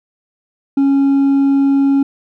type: tone with hard clipping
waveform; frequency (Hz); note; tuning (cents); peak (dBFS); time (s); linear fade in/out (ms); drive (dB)
sine; 276; C#4; -7; -10; 0.77-2.03; 5; 2
effects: none